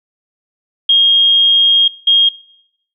sine tone bursts at uneven times, 3245 Hz, G#7, 41 cents flat, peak -6 dBFS, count 2, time 0.89-1.88 / 2.07-2.29 s, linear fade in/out 5 ms, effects noise-tail reverb RT60 0.8 s tail -25 dB re dry

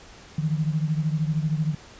sine beating tone pair, 152.4 / 165.4 Hz, D#3 / E3, -36 / +6 cents, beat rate 13 Hz, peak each -23 / -27 dBFS, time 0.38-1.75 s, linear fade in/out 5 ms, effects pink hiss -47 dBFS RMS until 1.99 s + resampled to 16000 Hz

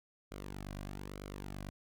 sawtooth tone with flanger, 49 Hz, G1, in tune, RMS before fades -45 dBFS, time 0.31-1.7 s, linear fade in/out 10 ms, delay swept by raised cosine 1.1 to 2.3 ms, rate 1.1 Hz, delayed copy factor -0.65, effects none

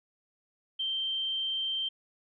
sine tone, 3136 Hz, G7, in tune, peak -29 dBFS, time 0.79-1.89 s, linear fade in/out 10 ms, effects none

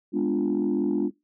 sine chord, G# diminished seventh, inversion none, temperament equal with one note detuned, 207.7 / 249.5 / 293.7 / 349.2 Hz, G#3 / B3 / D4 / F4, 0 / +18 / 0 / 0 cents, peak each -27 / -28 / -24 / -26 dBFS, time 0.12-1.11 s, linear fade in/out 50 ms, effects noise-tail reverb RT60 0.2 s tail -20 dB re dry + tanh soft clip ceiling -16 dBFS

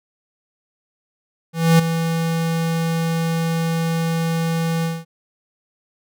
square tone with ADSR envelope, 164.81 Hz, E3, in tune, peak -9 dBFS, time 1.53-5.05 s, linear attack 260 ms, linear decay 9 ms, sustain -10 dB, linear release 210 ms, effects none

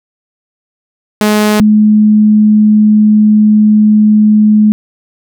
sawtooth / sine tone pair in turn, 211.3 / 212.6 Hz, G#3 / G#3, +30 / +41 cents, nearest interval unison, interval 11 cents, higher second, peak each -3 dBFS, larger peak neither, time 1.21-1.6 / 1.6-4.72 s, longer second, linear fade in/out 0 ms, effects none

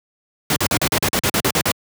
pink noise bursts, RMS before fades -17 dBFS, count 12, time 0.5-1.717 s, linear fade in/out 2 ms, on 62 ms, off 43 ms, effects high-pass 100 Hz 12 dB/octave

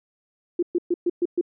sine tone bursts, 349.2 Hz, F4, in tune, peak -18 dBFS, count 6, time 0.59-1.412 s, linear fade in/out 5 ms, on 37 ms, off 120 ms, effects none

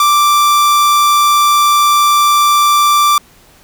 45% pulse tone, 1174.7 Hz, D6, in tune, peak -7 dBFS, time 0-3.18 s, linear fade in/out 2 ms, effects pink hiss -45 dBFS RMS until 3.63 s

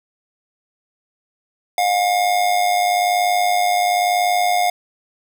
square tone with amplitude modulation, 714 Hz, F5, 38 cents sharp, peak -13 dBFS, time 1.78-4.7 s, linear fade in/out 2 ms, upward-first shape sine, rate 101 Hz, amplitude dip 55%, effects none

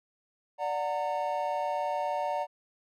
triangle chord, D augmented, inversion none, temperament just, 587.3 / 734.2 / 917.7 Hz, D5 / F#5 / A#5, 0 / -14 / -27 cents, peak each -31 dBFS, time 0.58-2.47 s, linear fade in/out 50 ms, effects none

